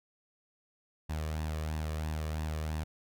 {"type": "tone with flanger", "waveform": "sawtooth", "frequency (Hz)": 77.78, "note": "D#2", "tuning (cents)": 0, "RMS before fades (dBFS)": -35, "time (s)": [1.09, 2.84], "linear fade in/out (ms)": 10, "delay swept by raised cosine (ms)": [1.1, 1.75], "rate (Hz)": 3, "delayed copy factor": 0.5, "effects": []}